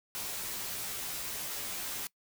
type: noise with comb filter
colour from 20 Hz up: white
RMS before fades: -38 dBFS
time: 0.15-2.07 s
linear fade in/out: 0 ms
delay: 13 ms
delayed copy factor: -0.95
effects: noise-tail reverb RT60 0.1 s tail -22 dB re dry